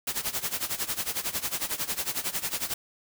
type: noise with tremolo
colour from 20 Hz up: white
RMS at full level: -28 dBFS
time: 0.07-2.74 s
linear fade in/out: 5 ms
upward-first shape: sine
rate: 11 Hz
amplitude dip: 85%
effects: none